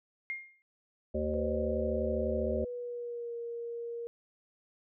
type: tone with exponential decay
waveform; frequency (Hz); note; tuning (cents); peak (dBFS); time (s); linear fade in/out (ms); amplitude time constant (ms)
sine; 2125; C7; +26; -31; 0.3-0.62; 0; 68
type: harmonic tone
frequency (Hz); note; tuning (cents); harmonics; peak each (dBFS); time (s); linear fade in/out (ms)
76; D#2; -40; 1 / 3 / 5 / 7 / 8; -36 / -36 / -36 / -36 / -36; 1.14-2.65; 10
type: tone with pitch glide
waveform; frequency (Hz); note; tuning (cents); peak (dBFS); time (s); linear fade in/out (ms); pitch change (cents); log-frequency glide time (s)
sine; 500 to 469.2; B4 to A#4; +21 to +11; -36; 1.34-4.07; 0; -110; 2.36-3.35
effects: none